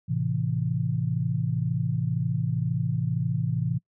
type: chord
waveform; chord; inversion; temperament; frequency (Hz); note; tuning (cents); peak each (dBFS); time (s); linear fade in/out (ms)
sine; A minor; none; just; 110 / 132 / 165; A2 / C3 / E3; 0 / +16 / +2; -29 / -27 / -28; 0.08-3.79; 20
effects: noise-tail reverb RT60 0.1 s tail -26 dB re dry